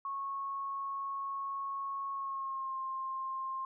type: tone with pitch glide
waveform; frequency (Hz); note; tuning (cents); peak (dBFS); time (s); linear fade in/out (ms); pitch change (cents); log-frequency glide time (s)
sine; 1099 to 1059.1; C#6 to C6; -15 to +21; -35; 0.05-3.65; 2; -64; 2.13-2.78
effects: none